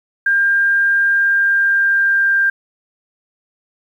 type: tone with pitch glide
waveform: sine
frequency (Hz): 1600 to 1589.9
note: G6 to G6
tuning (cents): +35 to +24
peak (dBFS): -11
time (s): 0.26-2.5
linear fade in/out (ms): 5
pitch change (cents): -11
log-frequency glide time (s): 1.15-2.35
effects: 8-bit